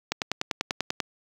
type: click train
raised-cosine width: 0.2 ms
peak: -8 dBFS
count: 10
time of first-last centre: 0.12-1.002 s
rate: 10.2 Hz
effects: high-pass 100 Hz 12 dB/octave + 7-bit